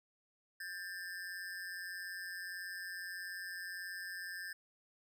square ring-modulated tone, 1688 Hz, G#6, 28 cents sharp, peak -40 dBFS, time 0.6-4.53 s, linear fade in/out 5 ms, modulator 90.8 Hz, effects none

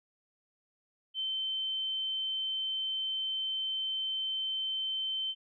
sine tone, 3090 Hz, G7, 26 cents flat, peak -31 dBFS, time 1.14-5.35 s, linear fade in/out 50 ms, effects none

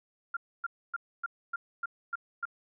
sine tone bursts, 1392 Hz, F6, 6 cents flat, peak -30 dBFS, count 8, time 0.34-2.454 s, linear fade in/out 5 ms, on 28 ms, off 270 ms, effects none

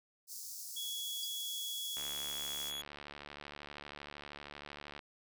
pink high-pass noise, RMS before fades -46 dBFS, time 0.27-2.73 s, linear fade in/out 50 ms, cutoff 4900 Hz, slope 48 dB/octave
40% pulse tone, 3358 Hz, G#7, 18 cents sharp, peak -38 dBFS, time 0.76-2.82 s, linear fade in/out 10 ms
triangle tone with exponential decay, 4844 Hz, D#8, 47 cents flat, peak -35 dBFS, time 1.23-1.3 s, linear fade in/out 2 ms, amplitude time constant 15 ms
click train, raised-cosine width 0.3 ms, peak -30 dBFS, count 221, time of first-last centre 1.97-4.992 s, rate 72.8 Hz
effects none

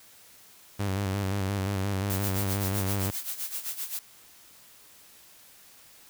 sawtooth tone with vibrato, 98 Hz, G2, in tune, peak -23 dBFS, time 0.79-3.11 s, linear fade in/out 10 ms, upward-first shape square, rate 5.7 Hz, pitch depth 48 cents each way
blue noise with tremolo, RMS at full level -32 dBFS, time 2.1-3.99 s, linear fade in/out 0 ms, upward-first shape sine, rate 7.7 Hz, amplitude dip 75%
effects white hiss -54 dBFS RMS until 6.09 s

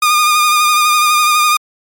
sawtooth tone with vibrato, 1218 Hz, D#6, 37 cents flat, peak -5 dBFS, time 0.02-1.57 s, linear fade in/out 5 ms, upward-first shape sine, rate 12 Hz, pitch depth 27 cents each way, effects MP3 96 kbps

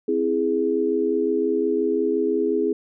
sine chord, C augmented, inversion none, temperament equal, 261.6 / 329.6 / 415.3 Hz, C4 / E4 / G#4, 0 / 0 / 0 cents, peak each -26 / -24 / -21 dBFS, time 0.08-2.73 s, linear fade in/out 5 ms, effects none

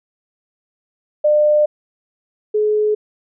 sine tone pair in turn, 600 / 424.3 Hz, D5 / G#4, +37 / +37 cents, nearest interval tritone, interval 600 cents, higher first, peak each -10 / -13 dBFS, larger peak first, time 1.24-1.66 / 2.54-2.95 s, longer first, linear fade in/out 10 ms, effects none

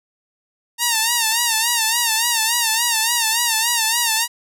5% pulse tone with vibrato, 919 Hz, A#5, 25 cents flat, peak -4 dBFS, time 0.78-4.28 s, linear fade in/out 50 ms, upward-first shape sine, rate 3.5 Hz, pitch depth 85 cents each way, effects none

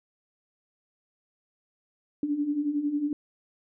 sine beating tone pair, 283.7 / 294.7 Hz, C#4 / D4, +40 / +6 cents, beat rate 11 Hz, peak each -32 / -26 dBFS, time 2.23-3.13 s, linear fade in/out 2 ms, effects none

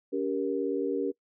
sine chord, G diminished, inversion second, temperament just, 282.2 / 392 / 470.4 Hz, Db4 / G4 / Bb4, +31 / 0 / +16 cents, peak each -31 dBFS, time 0.12-1.12 s, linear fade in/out 20 ms, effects noise-tail reverb RT60 0.1 s tail -22 dB re dry

